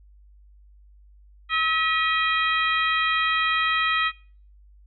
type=harmonic tone with a mistuned harmonic; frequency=643 Hz; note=E5; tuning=43 cents flat; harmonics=2 / 3 / 4 / 5 / 6; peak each=-24 / -25 / -27 / -28 / -34 dBFS; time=1.49-4.12 s; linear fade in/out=50 ms; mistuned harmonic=4; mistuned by=-67 cents; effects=noise-tail reverb RT60 0.5 s tail -25 dB re dry + added 50 Hz sine -49 dBFS peak until 4.86 s